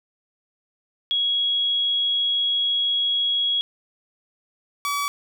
sine / sawtooth tone pair in turn, 3322 / 1142.4 Hz, G#7 / D6, 0 / -48 cents, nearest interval octave + tritone, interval 1848 cents, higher first, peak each -19 dBFS, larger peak neither, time 1.11-3.61 / 4.85-5.08 s, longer first, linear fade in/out 0 ms, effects none

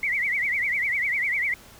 sine tone with vibrato, 2100 Hz, C7, 6 cents sharp, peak -22 dBFS, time 0.03-1.54 s, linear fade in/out 2 ms, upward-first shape triangle, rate 10 Hz, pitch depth 190 cents each way, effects pink hiss -49 dBFS RMS until 1.79 s

